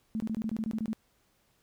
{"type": "tone bursts", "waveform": "sine", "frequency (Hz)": 220, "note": "A3", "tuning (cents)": 0, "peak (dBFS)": -29, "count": 11, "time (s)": [0.15, 0.931], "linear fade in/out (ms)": 0, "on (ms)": 51, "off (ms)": 22, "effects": ["pink hiss -70 dBFS RMS until 1.62 s"]}